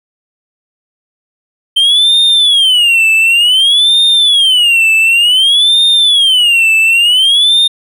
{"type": "tone with vibrato", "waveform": "triangle", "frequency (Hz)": 3102, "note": "G7", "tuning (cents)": -19, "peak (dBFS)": -4, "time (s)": [1.76, 7.68], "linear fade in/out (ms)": 10, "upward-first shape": "sine", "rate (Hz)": 0.55, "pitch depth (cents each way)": 280, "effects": []}